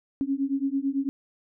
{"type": "beating tone pair", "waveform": "sine", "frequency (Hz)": [270, 279], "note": ["C#4", "C#4"], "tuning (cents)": [-45, 11], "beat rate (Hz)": 9, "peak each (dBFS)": -27, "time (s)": [0.21, 1.09], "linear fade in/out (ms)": 0, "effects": []}